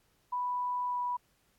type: tone with pitch glide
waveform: sine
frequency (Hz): 987.8 to 981.5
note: B5 to B5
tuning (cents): 0 to -11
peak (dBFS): -30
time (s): 0.32-1.17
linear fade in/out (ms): 10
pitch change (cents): -11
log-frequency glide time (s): 0.86-0.99
effects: pink hiss -71 dBFS RMS until 1.58 s + AAC 64 kbps